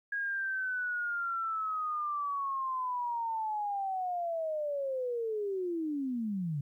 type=linear sweep; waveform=sine; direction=down; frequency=1646 to 136.6 Hz; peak=-31 dBFS; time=0.12-6.61 s; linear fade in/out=5 ms; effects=12-bit